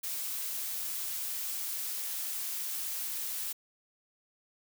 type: noise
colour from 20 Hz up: blue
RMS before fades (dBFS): -36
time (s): 0.03-3.53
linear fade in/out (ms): 10
effects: none